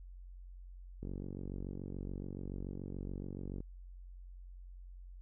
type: click train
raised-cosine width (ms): 3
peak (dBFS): -30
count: 122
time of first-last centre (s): 1.03-3.604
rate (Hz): 47
effects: added 45 Hz sine -48 dBFS peak until 5.21 s